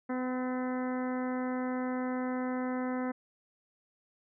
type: harmonic tone with a mistuned harmonic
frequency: 253.6 Hz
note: B3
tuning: 46 cents sharp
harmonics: 1 / 2 / 3 / 4 / 5 / 6 / 7 / 8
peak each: -32 / -38 / -42 / -44 / -46 / -48 / -49 / -50 dBFS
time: 0.09-3.12 s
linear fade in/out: 10 ms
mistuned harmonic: 5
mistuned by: +23 cents
effects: none